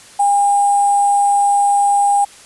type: tone with sample-and-hold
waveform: sine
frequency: 809 Hz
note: G#5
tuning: 46 cents flat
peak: -10 dBFS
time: 0.19-2.25 s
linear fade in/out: 10 ms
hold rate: 8820 Hz
effects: white hiss -41 dBFS RMS until 2.45 s + resampled to 24000 Hz